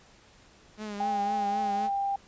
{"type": "tone with vibrato", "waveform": "sawtooth", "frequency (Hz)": 208.9, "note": "G#3", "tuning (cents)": 10, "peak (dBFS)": -31, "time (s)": [0.77, 1.9], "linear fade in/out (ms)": 50, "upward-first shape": "triangle", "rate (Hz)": 3.9, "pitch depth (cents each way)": 62}
{"type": "tone with pitch glide", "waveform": "sine", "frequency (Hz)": [802, 794.2], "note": ["G5", "G5"], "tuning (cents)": [39, 22], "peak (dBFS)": -26, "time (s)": [1, 2.16], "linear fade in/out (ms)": 5, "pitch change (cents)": -17, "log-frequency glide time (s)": [1.39, 1.75]}
{"effects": ["pink hiss -57 dBFS RMS until 2.27 s", "resampled to 16000 Hz"]}